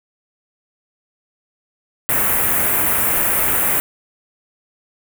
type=band-stop noise; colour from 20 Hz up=white; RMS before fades=-17 dBFS; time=2.09-3.8 s; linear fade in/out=0 ms; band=2300 to 9900 Hz; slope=24 dB/octave; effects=none